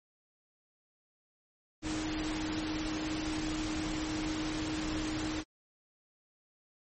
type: tone in noise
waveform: sine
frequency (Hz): 311.1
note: D#4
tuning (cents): 0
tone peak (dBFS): -34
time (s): 1.82-5.44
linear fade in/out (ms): 50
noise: pink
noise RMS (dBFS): -38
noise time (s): 1.82-5.44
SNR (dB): +1
effects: MP3 32 kbps